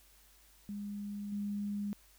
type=tone with level steps; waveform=sine; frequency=204.2 Hz; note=G#3; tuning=29 cents flat; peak=-38 / -34 dBFS; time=0.69-1.93 s; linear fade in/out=0 ms; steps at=1.32 s; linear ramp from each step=5 ms; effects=added 50 Hz sine -65 dBFS peak until 2.18 s + white hiss -64 dBFS RMS until 2.18 s